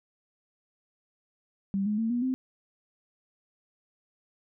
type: tone with pitch steps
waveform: sine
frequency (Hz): 196.2 / 210.3 / 225.4 / 241.6 / 258.9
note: G3 / G#3 / A3 / B3 / C4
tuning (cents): +2 / +22 / +42 / -38 / -18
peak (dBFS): -25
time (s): 1.74-2.34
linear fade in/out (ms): 0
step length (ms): 120
effects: none